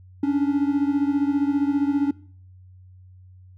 triangle beating tone pair, 280 / 295 Hz, C#4 / D4, +18 / +8 cents, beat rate 15 Hz, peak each -18 / -22 dBFS, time 0.23-2.11 s, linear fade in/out 5 ms, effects noise-tail reverb RT60 0.5 s tail -21 dB re dry + added 92 Hz sine -45 dBFS peak until 3.57 s

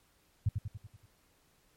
sine tone with echo, 103.4 Hz, G#2, 7 cents flat, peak -24 dBFS, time 0.46-0.49 s, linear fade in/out 5 ms, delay 95 ms, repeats 6, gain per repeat -5 dB, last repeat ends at 1.06 s, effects pink hiss -69 dBFS RMS until 1.76 s + MP3 64 kbps

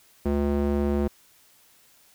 square tone with band-pass filter, 71.4 Hz, D2, 48 cents flat, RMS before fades -24 dBFS, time 0.25-1.08 s, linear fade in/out 10 ms, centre 320 Hz, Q 1.1, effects white hiss -58 dBFS RMS until 2.14 s

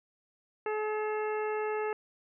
harmonic tone with a mistuned harmonic, 427.5 Hz, A4, 50 cents flat, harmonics 1 / 2 / 3 / 4 / 5 / 6, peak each -31 / -37 / -41 / -43 / -45 / -47 dBFS, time 0.66-1.93 s, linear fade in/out 2 ms, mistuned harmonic 6, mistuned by +78 cents, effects none

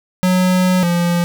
square tone pair in turn, 183.5 / 173.2 Hz, F#3 / F3, -14 / -14 cents, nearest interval minor second, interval 100 cents, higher first, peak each -12 / -14 dBFS, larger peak first, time 0.23-0.83 / 0.83-1.24 s, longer first, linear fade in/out 0 ms, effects none

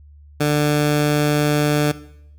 15% pulse tone, 148.3 Hz, D3, 17 cents sharp, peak -9 dBFS, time 0.4-1.92 s, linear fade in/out 10 ms, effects noise-tail reverb RT60 0.7 s tail -17 dB re dry + added 73 Hz sine -42 dBFS peak until 2.38 s

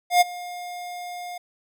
square tone with ADSR envelope, 711 Hz, F5, 31 cents sharp, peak -12 dBFS, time 0.1-1.38 s, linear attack 110 ms, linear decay 21 ms, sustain -21 dB, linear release 6 ms, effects none

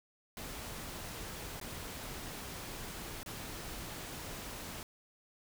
pink noise with dropouts, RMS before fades -44 dBFS, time 0.37-4.83 s, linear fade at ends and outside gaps 1 ms, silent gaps 1.6-1.613 / 3.231-3.261 s, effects none

